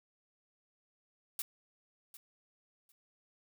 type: noise with echo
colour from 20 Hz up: blue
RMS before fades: -37 dBFS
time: 1.39-1.42 s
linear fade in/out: 2 ms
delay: 750 ms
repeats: 2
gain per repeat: -15 dB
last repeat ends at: 2.92 s
effects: none